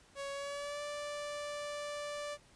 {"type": "tone with pitch glide", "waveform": "sawtooth", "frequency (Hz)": [557, 586], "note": ["C#5", "D5"], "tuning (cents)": [8, -4], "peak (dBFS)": -35, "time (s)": [0.15, 2.38], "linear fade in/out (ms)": 50, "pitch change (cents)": 88, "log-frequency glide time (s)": [0.32, 0.82], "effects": ["pink hiss -63 dBFS RMS until 2.55 s", "resampled to 22050 Hz"]}